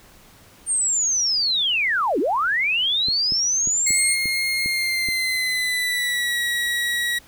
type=linear two-way sweep; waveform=sine; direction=down then up; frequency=8900 to 251.2 to 8900 Hz; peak=-18 dBFS; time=0.66-4.17 s; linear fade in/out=50 ms; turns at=2.19 s
type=clicks; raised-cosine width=3 ms; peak=-20 dBFS; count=7; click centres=3.085 / 3.322 / 3.674 / 3.906 / 4.257 / 4.66 / 5.087 s
type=tone with pitch glide; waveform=30% pulse; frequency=2138 to 1915.8 Hz; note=C7 to A#6; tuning=+37 to +47 cents; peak=-18 dBFS; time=3.86-7.19 s; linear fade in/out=10 ms; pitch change=-190 cents; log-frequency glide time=4.64-6.4 s
effects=pink hiss -50 dBFS RMS until 7.27 s